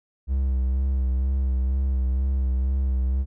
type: tone with vibrato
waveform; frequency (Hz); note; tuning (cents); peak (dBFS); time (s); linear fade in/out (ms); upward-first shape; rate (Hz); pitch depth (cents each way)
triangle; 65.41; C2; 0; -18; 0.27-3.26; 50; sine; 2.1; 41
effects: none